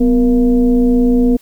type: tone with frequency modulation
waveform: sine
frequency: 249.3 Hz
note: B3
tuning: 16 cents sharp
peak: -8 dBFS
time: 0-1.37 s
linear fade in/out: 10 ms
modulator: 221 Hz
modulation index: 0.74
effects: white hiss -50 dBFS RMS until 1.41 s